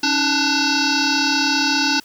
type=tone with frequency modulation; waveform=sine; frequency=2093 Hz; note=C7; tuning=in tune; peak=-15 dBFS; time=0.03-2 s; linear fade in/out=5 ms; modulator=593 Hz; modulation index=5.5; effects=white hiss -49 dBFS RMS until 2.04 s